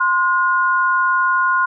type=tone pair together; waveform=sine; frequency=1046.5 / 1438.8 Hz; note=C6 / F#6; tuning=0 / -49 cents; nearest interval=tritone; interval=551 cents; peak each=-16 dBFS; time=0-1.66 s; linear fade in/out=10 ms; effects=none